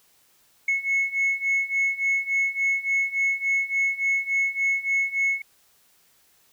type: beating tone pair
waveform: sine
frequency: 2190 / 2193.5 Hz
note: C#7 / C#7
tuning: -22 / -19 cents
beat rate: 3.5 Hz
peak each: -24 / -22 dBFS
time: 0.68-5.42 s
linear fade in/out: 5 ms
effects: tanh soft clip ceiling -17 dBFS + white hiss -61 dBFS RMS until 6.52 s